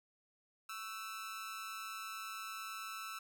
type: tone with amplitude modulation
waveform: sawtooth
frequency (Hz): 1318.5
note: E6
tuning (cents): 0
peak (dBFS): -36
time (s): 0.69-3.19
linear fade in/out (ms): 5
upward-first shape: sine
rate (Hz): 209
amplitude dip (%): 75
effects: none